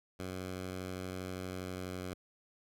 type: tone with pitch glide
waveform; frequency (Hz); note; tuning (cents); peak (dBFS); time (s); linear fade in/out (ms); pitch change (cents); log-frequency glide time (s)
10% pulse; 92.5 to 91.65; F#2 to F#2; 0 to -16; -31; 0.19-2.14; 10; -16; 1.35-2
effects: none

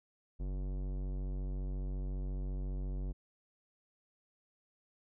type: tone with tanh clipping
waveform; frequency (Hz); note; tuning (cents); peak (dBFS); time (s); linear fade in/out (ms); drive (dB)
sine; 47.25; F#1; +37; -37; 0.39-3.13; 20; 18
effects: none

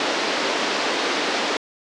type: band-pass noise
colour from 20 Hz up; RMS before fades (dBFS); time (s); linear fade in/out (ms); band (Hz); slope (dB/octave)
pink; -23; 0-1.57; 2; 290 to 5300; 24
effects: resampled to 22050 Hz

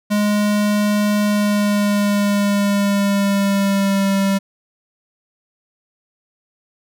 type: tone with pitch glide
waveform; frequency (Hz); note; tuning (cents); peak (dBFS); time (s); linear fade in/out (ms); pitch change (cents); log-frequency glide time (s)
square; 207.7 to 196.04; G#3 to G3; 0 to 0; -15; 0.1-4.39; 20; -100; 1.22-4.15
effects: none

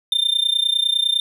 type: tone with amplitude modulation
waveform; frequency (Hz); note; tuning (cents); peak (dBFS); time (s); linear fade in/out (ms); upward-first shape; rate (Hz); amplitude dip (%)
triangle; 3600; A7; +39; -11; 0.12-1.2; 2; sine; 29.9; 90
effects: none

